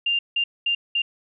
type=tone bursts at uneven times; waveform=sine; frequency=2794 Hz; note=F7; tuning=in tune; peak=-19 dBFS; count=4; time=0.06-0.19 / 0.36-0.44 / 0.66-0.75 / 0.95-1.02 s; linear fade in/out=5 ms; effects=none